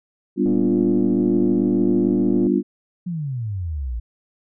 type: chord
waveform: sine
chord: G dominant seventh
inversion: none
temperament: equal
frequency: 196 / 246.9 / 293.7 / 349.2 Hz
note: G3 / B3 / D4 / F4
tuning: 0 / 0 / 0 / 0 cents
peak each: -21 dBFS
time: 0.36-2.63 s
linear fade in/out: 50 ms
type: click train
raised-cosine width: 2 ms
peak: -20 dBFS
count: 236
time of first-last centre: 0.46-2.469 s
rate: 117 Hz
type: exponential sweep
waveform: sine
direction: down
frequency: 184.3 to 55 Hz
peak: -23 dBFS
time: 3.06-4 s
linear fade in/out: 10 ms
effects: none